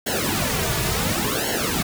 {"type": "noise with flanger", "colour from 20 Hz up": "pink", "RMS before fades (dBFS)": -23, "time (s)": [0.06, 1.83], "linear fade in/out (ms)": 10, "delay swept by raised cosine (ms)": [0.82, 3.82], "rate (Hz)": 0.7, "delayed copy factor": -1, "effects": []}